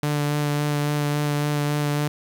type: tone with vibrato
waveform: sawtooth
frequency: 147 Hz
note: D3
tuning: 2 cents sharp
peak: -17 dBFS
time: 0.03-2.08 s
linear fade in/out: 2 ms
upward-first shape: sine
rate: 3.6 Hz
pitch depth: 14 cents each way
effects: 8-bit